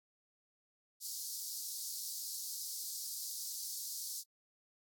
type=high-pass noise; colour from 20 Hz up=pink; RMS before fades=-42 dBFS; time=1-4.24 s; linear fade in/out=50 ms; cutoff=4400 Hz; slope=48 dB/octave; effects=AAC 64 kbps